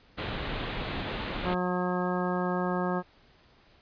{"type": "low-pass noise", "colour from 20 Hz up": "pink", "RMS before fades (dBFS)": -34, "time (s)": [0.17, 1.55], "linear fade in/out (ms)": 20, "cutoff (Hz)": 4000, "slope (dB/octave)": 48}
{"type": "harmonic tone", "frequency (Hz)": 180.4, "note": "F#3", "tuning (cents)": -44, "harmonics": [1, 2, 3, 4, 5, 6, 7, 9], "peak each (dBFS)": [-30, -33, -35, -36, -37, -38, -38, -40], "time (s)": [1.43, 3.03], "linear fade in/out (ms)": 50}
{"effects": ["pink hiss -60 dBFS RMS until 3.81 s", "resampled to 11025 Hz"]}